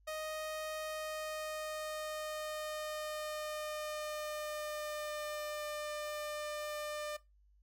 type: tone with pitch glide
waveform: sawtooth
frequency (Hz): 622.3 to 599.4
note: D#5 to D5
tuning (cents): 0 to +35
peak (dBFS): -35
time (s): 0.07-7.17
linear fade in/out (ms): 10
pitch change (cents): -65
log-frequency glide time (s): 0.81-5.57
effects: noise-tail reverb RT60 0.2 s tail -17 dB re dry + added 50 Hz sine -64 dBFS peak until 7.62 s